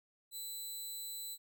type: tone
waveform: 10% pulse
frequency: 4000 Hz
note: B7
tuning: 21 cents sharp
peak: -34 dBFS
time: 0.31-1.38 s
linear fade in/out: 50 ms
effects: none